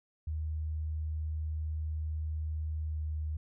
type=tone with pitch glide; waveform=sine; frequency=77.78 to 77.06 Hz; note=D#2 to D#2; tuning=0 to -16 cents; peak=-32 dBFS; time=0.27-3.37 s; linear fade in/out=5 ms; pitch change=-16 cents; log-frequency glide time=2.88-2.99 s; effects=none